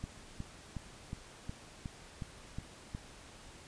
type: click train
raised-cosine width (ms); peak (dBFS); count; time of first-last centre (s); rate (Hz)
5; -27; 9; 0.04-2.949; 2.75
effects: pink hiss -54 dBFS RMS until 3.67 s + resampled to 22050 Hz